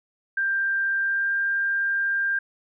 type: tone with pitch glide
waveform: sine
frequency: 1584 to 1594.1 Hz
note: G6 to G6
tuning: +18 to +29 cents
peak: -21 dBFS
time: 0.37-2.39 s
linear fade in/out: 5 ms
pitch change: +11 cents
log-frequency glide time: 0.99-1.33 s
effects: none